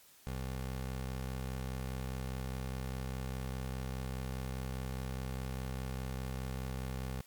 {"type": "tone with vibrato", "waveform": "20% pulse", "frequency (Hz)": 64.9, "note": "C2", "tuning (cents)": -13, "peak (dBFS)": -32, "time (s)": [0.27, 7.21], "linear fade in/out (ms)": 0, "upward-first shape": "sine", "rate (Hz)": 11, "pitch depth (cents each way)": 9, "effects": ["white hiss -61 dBFS RMS until 7.26 s", "MP3 96 kbps"]}